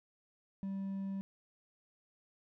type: tone with hard clipping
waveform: triangle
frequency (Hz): 194.6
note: G3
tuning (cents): -12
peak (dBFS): -37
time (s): 0.63-1.21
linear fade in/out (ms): 0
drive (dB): 5
effects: none